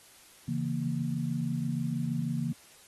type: chord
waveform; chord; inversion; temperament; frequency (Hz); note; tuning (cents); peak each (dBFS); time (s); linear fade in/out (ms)
sine; A# diminished; first; equal; 138.59 / 164.81 / 233.1; C#3 / E3 / A#3; 0 / 0 / 0; -33; 0.48-2.53; 5
effects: white hiss -56 dBFS RMS until 2.87 s + AAC 32 kbps